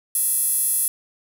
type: tone with high-pass filter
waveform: square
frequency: 381.2 Hz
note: G4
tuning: 48 cents flat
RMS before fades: -21 dBFS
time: 0.15-0.88 s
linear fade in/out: 2 ms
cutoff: 11000 Hz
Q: 5.5
effects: none